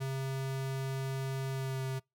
square tone with pitch glide, 134.1 to 132.41 Hz, C3 to C3, +43 to +21 cents, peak -34 dBFS, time 0-2 s, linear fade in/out 20 ms, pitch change -22 cents, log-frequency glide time 1.51-1.82 s, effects noise-tail reverb RT60 0.2 s tail -26 dB re dry

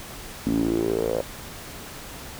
sawtooth tone with band-pass filter sweep, 55.9 Hz, A1, 28 cents sharp, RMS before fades -24 dBFS, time 0.46-1.22 s, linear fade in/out 0 ms, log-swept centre 250 to 550 Hz, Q 6.6, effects pink hiss -39 dBFS RMS until 2.39 s

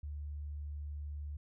sine tone, 73.42 Hz, D2, in tune, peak -39 dBFS, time 0.03-1.37 s, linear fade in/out 5 ms, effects none

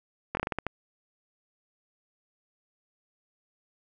slowing click train, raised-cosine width 0.5 ms, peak -14 dBFS, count 8, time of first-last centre 0.35-0.667 s, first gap 21 ms, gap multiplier 1.25, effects none

